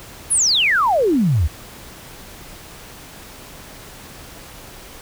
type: exponential sweep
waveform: sine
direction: down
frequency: 11390 to 67.7 Hz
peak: -13 dBFS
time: 0.3-1.48 s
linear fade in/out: 20 ms
effects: pink hiss -39 dBFS RMS until 5.01 s